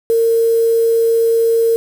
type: tone with quantisation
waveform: sine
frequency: 457.8 Hz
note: A#4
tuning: 31 cents flat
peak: -10 dBFS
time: 0.1-1.76 s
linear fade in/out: 0 ms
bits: 5
effects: none